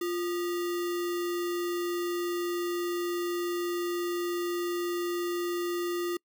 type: tone with sample-and-hold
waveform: sine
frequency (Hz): 349.2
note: F4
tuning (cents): 0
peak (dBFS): -28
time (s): 0.01-6.17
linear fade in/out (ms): 5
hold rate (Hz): 1575
effects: noise-tail reverb RT60 0.1 s tail -26 dB re dry